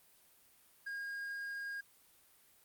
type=tone; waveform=triangle; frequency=1625 Hz; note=G#6; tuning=38 cents flat; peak=-37 dBFS; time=0.86-1.81 s; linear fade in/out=10 ms; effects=white hiss -66 dBFS RMS until 2.64 s + Opus 32 kbps